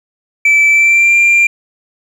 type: tone with pitch glide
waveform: sine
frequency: 2317 to 2381 Hz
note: D7 to D7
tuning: -24 to +23 cents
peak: -3 dBFS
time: 0.45-1.47 s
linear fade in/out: 5 ms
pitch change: +47 cents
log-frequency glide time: 0.69-1.16 s
effects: tanh soft clip ceiling -5 dBFS + 7-bit